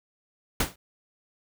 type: noise with exponential decay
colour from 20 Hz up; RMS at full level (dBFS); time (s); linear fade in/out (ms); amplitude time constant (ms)
pink; -20; 0.6-0.76; 5; 34
effects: none